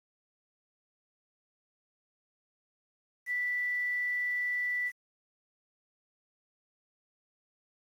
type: tone with quantisation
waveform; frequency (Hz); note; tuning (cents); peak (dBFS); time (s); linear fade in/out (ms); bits
sine; 1971; B6; -4; -29; 3.26-4.92; 50; 9
effects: AAC 48 kbps